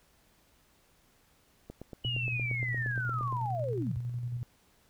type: click train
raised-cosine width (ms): 2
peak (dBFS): -29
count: 15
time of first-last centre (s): 1.7-3.326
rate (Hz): 8.61
type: linear sweep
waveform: sine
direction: down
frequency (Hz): 2960 to 65.41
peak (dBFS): -32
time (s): 2.04-3.98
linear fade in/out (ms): 10
type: tone with tremolo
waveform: sine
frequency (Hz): 121.2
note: B2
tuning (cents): -32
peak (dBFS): -31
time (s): 2.05-4.43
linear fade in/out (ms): 0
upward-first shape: square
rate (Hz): 11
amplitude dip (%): 35
effects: pink hiss -66 dBFS RMS until 4.89 s